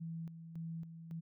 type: tone with tremolo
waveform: sine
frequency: 164.5 Hz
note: E3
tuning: 3 cents flat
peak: -40 dBFS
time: 0-1.21 s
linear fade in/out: 20 ms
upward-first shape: square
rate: 1.8 Hz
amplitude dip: 60%
effects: none